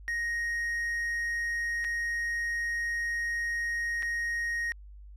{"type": "tone with dropouts", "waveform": "triangle", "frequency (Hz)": 1872, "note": "A#6", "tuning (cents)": 7, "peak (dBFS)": -27, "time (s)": [0.08, 4.72], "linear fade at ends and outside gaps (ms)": 0, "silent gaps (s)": [[1.843, 1.847], [4.024, 4.029]], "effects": ["added 50 Hz sine -45 dBFS peak until 5.16 s", "resampled to 32000 Hz"]}